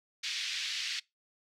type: band-pass noise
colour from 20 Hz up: white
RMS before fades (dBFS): -36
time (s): 0.23-1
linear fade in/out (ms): 10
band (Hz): 2000 to 4900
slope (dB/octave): 24
effects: noise-tail reverb RT60 0.2 s tail -23 dB re dry